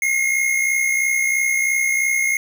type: tone pair together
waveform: square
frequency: 2091 / 2154 Hz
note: C7 / C7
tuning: -2 / +50 cents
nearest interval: minor second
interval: 52 cents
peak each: -25 / -18 dBFS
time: 0.02-2.37 s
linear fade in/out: 2 ms
effects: none

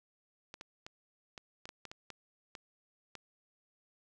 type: clicks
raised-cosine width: 0.2 ms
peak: -28 dBFS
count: 11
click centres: 0.541 / 0.611 / 0.865 / 1.378 / 1.655 / 1.691 / 1.853 / 1.915 / 2.103 / 2.552 / 3.153 s
effects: none

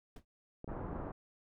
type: noise with exponential decay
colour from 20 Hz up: brown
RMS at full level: -42 dBFS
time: 0.16-0.25 s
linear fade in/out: 5 ms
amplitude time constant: 18 ms
type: clicks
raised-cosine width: 2 ms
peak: -31 dBFS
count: 11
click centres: 0.644 / 0.678 / 0.717 / 0.766 / 0.814 / 0.858 / 0.93 / 0.96 / 1 / 1.036 / 1.069 s
type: low-pass noise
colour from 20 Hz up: pink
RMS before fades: -42 dBFS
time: 0.68-1.12 s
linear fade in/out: 10 ms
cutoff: 1200 Hz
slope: 24 dB/octave
effects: none

